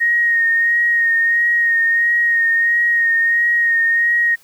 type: tone with vibrato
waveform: sine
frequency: 1864.7 Hz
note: A#6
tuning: in tune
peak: -12 dBFS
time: 0-4.36 s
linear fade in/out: 20 ms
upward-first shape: sine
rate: 1.5 Hz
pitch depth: 25 cents each way
effects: white hiss -51 dBFS RMS until 4.43 s